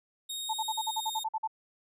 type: tone with pitch glide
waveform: sawtooth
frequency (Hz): 3729 to 3697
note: A#7 to A#7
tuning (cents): 0 to -15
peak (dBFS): -32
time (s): 0.29-1.24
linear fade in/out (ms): 10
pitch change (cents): -15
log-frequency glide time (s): 0.7-1.12
type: tone bursts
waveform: sine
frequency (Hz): 880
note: A5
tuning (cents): 0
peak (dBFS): -28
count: 11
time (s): 0.49-1.476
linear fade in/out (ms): 10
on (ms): 46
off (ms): 48
effects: none